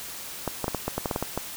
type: clicks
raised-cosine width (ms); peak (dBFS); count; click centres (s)
1; -12; 11; 0.477 / 0.643 / 0.681 / 0.747 / 0.88 / 0.98 / 1.058 / 1.112 / 1.161 / 1.226 / 1.376
effects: white hiss -38 dBFS RMS until 1.56 s